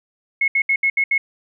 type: tone bursts at uneven times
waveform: sine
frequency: 2178 Hz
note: C#7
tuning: 31 cents flat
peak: -14 dBFS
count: 6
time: 0.41-0.48 / 0.55-0.62 / 0.69-0.76 / 0.83-0.9 / 0.97-1.04 / 1.11-1.18 s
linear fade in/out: 5 ms
effects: none